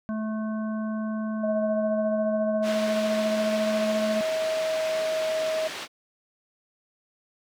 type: harmonic tone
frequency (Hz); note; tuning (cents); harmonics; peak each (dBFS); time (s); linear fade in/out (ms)
217.4; A3; -21; 1 / 3 / 5 / 7; -27 / -37 / -41 / -44; 0.09-4.21; 0
type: tone with pitch glide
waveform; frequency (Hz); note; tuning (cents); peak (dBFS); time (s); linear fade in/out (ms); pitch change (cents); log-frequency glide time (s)
sine; 638 to 634; D#5 to D#5; +43 to +32; -24; 1.43-5.68; 10; -11; 4.05-5.23
type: band-pass noise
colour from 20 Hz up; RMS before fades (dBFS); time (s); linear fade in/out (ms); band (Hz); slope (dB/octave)
white; -36; 2.62-5.88; 50; 210 to 3600; 12
effects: none